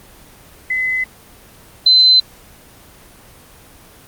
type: tone pair in turn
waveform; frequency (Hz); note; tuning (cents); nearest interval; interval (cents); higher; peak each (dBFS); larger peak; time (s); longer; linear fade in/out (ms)
sine; 2025 / 4050; B6 / B7; +43 / +43; octave; 1200; second; -15 / -6; second; 0.7-1.04 / 1.86-2.2; neither; 5
effects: pink hiss -43 dBFS RMS until 4.07 s + Opus 24 kbps